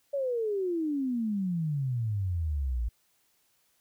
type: exponential sweep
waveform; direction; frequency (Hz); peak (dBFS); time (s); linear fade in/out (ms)
sine; down; 574 to 55; -27; 0.13-2.89; 10
effects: white hiss -70 dBFS RMS until 3.8 s